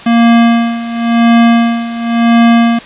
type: tone with tremolo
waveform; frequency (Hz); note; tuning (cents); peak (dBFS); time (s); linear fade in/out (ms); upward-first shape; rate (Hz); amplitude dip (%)
square; 232.9; A#3; -1; -4; 0.06-2.79; 5; sine; 0.94; 80
effects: white hiss -30 dBFS RMS until 2.85 s + resampled to 8000 Hz